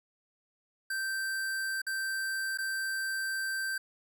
square tone with dropouts, 1562 Hz, G6, 7 cents flat, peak -32 dBFS, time 0.9-3.78 s, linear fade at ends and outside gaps 5 ms, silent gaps 1.818-1.866 / 2.575-2.585 s, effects none

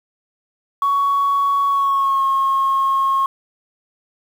sine tone with pitch glide, 1118 to 1083 Hz, C#6 to C#6, +14 to -41 cents, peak -13 dBFS, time 0.82-3.26 s, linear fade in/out 2 ms, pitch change -55 cents, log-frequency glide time 1.68-2.23 s, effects tanh soft clip ceiling -10 dBFS + 7-bit

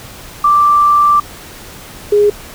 sine tone pair in turn, 1174.7 / 413.6 Hz, D6 / G#4, 0 / -7 cents, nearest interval octave + tritone, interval 1807 cents, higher first, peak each -6 dBFS, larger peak neither, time 0.44-1.2 / 2.12-2.3 s, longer first, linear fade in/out 5 ms, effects pink hiss -33 dBFS RMS until 2.54 s

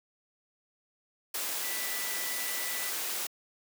sine tone in noise, 1976 Hz, B6, in tune, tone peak -40 dBFS, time 1.63-2.9 s, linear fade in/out 5 ms, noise white, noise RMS -34 dBFS, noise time 1.34-3.27 s, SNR -9 dB, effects high-pass 300 Hz 12 dB/octave

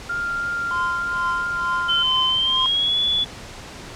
sine tone with vibrato, 1396.9 Hz, F6, in tune, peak -22 dBFS, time 0.09-2.03 s, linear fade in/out 10 ms, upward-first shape triangle, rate 3.1 Hz, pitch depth 9 cents each way
triangle tone with tremolo, 1034 Hz, C6, 21 cents flat, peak -19 dBFS, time 0.71-2.66 s, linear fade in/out 0 ms, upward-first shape triangle, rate 2.2 Hz, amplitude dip 95%
sine tone with pitch glide, 3072 to 3428 Hz, G7 to A7, -36 to -46 cents, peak -17 dBFS, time 1.88-3.25 s, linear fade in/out 20 ms, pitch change +190 cents, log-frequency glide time 2.28-3 s
effects pink hiss -37 dBFS RMS until 3.95 s + low-pass 7000 Hz 12 dB/octave

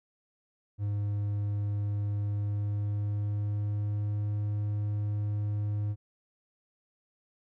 triangle tone with pitch glide, 102.6 to 103.97 Hz, G#2 to G#2, -21 to +2 cents, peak -26 dBFS, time 0.78-5.96 s, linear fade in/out 50 ms, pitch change +23 cents, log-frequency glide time 2.22-4.3 s, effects none

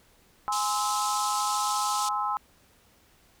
sine chord, Ab augmented, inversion none, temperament just, 830.6 / 1038.3 / 1297.8 Hz, Ab5 / C6 / E6, 0 / -14 / -27 cents, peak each -30 dBFS, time 0.48-2.37 s, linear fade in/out 0 ms
white band-pass noise, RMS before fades -34 dBFS, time 0.52-2.09 s, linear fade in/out 5 ms, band 3300 to 8700 Hz, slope 24 dB/octave
effects pink hiss -61 dBFS RMS until 3.4 s

